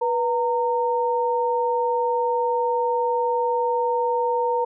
sine tone pair together, 488.1 / 920 Hz, B4 / A#5, -20 / -23 cents, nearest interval major seventh, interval 1097 cents, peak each -22 dBFS, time 0.01-4.65 s, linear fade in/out 10 ms, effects none

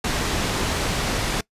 pink low-pass noise, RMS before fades -24 dBFS, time 0.04-1.41 s, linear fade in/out 5 ms, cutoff 7700 Hz, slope 12 dB/octave, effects noise-tail reverb RT60 0.1 s tail -22 dB re dry + resampled to 32000 Hz

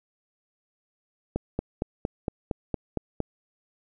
click train, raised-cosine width 2 ms, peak -13 dBFS, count 9, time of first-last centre 1.36-3.203 s, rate 4.34 Hz, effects none

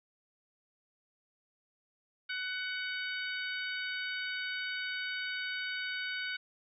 harmonic tone, 747 Hz, F#5, 16 cents sharp, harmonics 2 / 3 / 4 / 5 / 6, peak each -37 / -41 / -43 / -45 / -47 dBFS, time 2.29-6.37 s, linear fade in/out 10 ms, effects none

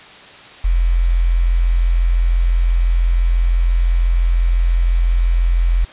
sine tone with quantisation, 42.94 Hz, F1, 29 cents flat, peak -11 dBFS, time 0.64-5.85 s, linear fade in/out 10 ms, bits 6, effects white hiss -39 dBFS RMS until 5.92 s + resampled to 8000 Hz

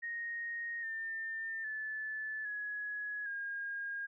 sine tone with pitch steps, 1864.7 / 1801.2 / 1739.8 / 1680.6 / 1623.3 Hz, A#6 / A6 / A6 / G#6 / G#6, 0 / +40 / -20 / +20 / -40 cents, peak -37 dBFS, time 0.02-4.07 s, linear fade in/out 20 ms, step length 810 ms, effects none

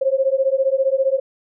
sine beating tone pair, 528 / 543 Hz, C5 / C#5, +16 / -36 cents, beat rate 15 Hz, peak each -18 dBFS, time 0.01-1.2 s, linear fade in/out 10 ms, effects none

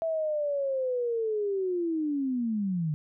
sine linear sweep, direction down, 660 to 146.83 Hz, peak -26 dBFS, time 0.02-2.94 s, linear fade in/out 0 ms, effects none

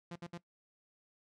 sawtooth tone bursts, 172.4 Hz, F3, 22 cents flat, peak -38 dBFS, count 3, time 0.11-0.377 s, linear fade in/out 5 ms, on 47 ms, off 63 ms, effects noise-tail reverb RT60 0.1 s tail -18 dB re dry + low-pass 6000 Hz 12 dB/octave

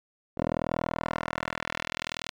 10% pulse tone with band-pass filter sweep, 40.62 Hz, E1, 25 cents flat, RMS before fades -32 dBFS, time 0.37-2.31 s, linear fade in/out 10 ms, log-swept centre 460 to 3900 Hz, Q 1.1, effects none

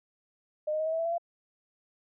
sine tone with pitch steps, 609 / 619.3 / 629.7 / 640.4 / 651.2 / 662.2 / 673.4 / 684.8 Hz, D#5 / D#5 / D#5 / D#5 / E5 / E5 / E5 / F5, -37 / -8 / +21 / +50 / -21 / +8 / +37 / -34 cents, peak -27 dBFS, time 0.67-1.182 s, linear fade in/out 10 ms, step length 64 ms, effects none

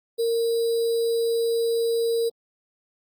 sine tone with sample-and-hold, 462.1 Hz, A#4, 15 cents flat, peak -20 dBFS, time 0.18-2.3 s, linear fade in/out 20 ms, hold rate 4410 Hz, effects Opus 48 kbps

